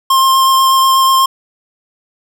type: tone with vibrato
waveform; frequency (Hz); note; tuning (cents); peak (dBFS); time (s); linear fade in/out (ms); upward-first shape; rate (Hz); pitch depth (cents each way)
square; 1061; C6; +24; -8; 0.1-1.26; 5; sine; 8.2; 12
effects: none